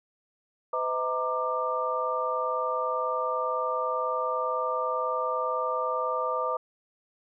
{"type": "tone cluster", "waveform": "sine", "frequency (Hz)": [507, 637, 927, 1187], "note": ["B4", "D#5", "A#5", "D6"], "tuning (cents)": [45, 41, -10, 18], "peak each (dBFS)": [-31, -33, -34, -29], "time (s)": [0.73, 6.57], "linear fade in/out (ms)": 5, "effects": []}